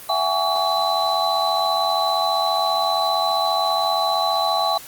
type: tone cluster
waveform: sine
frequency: 666 / 757 / 832 / 1132 / 4003 Hz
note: E5 / F#5 / G#5 / C#6 / B7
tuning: +18 / +39 / +3 / +36 / +23 cents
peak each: -24 dBFS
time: 0.09-4.78 s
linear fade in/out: 5 ms
effects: white hiss -39 dBFS RMS until 4.87 s + Opus 32 kbps